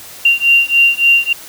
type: beating tone pair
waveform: sine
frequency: 2770 / 2773.5 Hz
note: F7 / F7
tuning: -15 / -13 cents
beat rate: 3.5 Hz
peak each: -11 dBFS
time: 0.25-1.33 s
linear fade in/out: 5 ms
effects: white hiss -34 dBFS RMS until 1.48 s